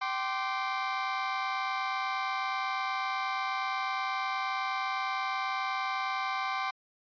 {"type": "chord", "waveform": "30% pulse", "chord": "G suspended fourth", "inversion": "none", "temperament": "equal with one note detuned", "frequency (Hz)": [772.8, 1046.5, 1174.7], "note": ["G5", "C6", "D6"], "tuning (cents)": [-25, 0, 0], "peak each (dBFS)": -32, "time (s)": [0.01, 6.71], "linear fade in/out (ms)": 10, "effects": ["resampled to 11025 Hz"]}